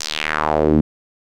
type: tone with band-pass filter sweep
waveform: sawtooth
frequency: 76.8 Hz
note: D#2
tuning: 22 cents flat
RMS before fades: -18 dBFS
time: 0-0.81 s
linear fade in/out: 5 ms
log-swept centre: 6200 to 230 Hz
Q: 2.6
effects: none